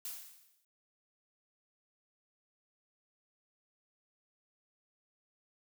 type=noise with exponential decay; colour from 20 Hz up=blue; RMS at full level=-39 dBFS; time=0.05-0.65 s; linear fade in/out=2 ms; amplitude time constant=130 ms; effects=none